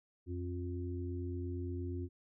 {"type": "harmonic tone", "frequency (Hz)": 88.6, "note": "F2", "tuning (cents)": 25, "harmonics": [1, 3, 4], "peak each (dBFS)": [-38, -44, -44], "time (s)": [0.26, 2.09], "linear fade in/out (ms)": 50, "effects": []}